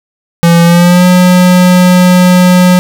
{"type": "tone with pitch glide", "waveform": "square", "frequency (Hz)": [169.7, 180.83], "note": ["F3", "F#3"], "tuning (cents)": [-49, -39], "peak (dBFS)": -3, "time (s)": [0.43, 2.79], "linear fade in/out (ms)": 0, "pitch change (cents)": 110, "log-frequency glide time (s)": [0.64, 1.05], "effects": []}